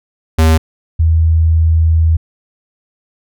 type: tone pair in turn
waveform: square / sine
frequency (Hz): 80 / 81.02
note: D#2 / E2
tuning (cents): +49 / -29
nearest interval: unison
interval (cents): 22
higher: second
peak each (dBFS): -7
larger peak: neither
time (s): 0.38-0.58 / 0.99-2.17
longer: second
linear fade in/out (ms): 10
effects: none